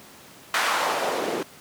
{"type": "noise with band-pass filter sweep", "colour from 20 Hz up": "white", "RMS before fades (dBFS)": -25, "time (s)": [0.54, 1.43], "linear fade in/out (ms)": 2, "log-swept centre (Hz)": [1400, 330], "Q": 1.5, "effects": ["pink hiss -47 dBFS RMS until 1.6 s", "high-pass 150 Hz 12 dB/octave"]}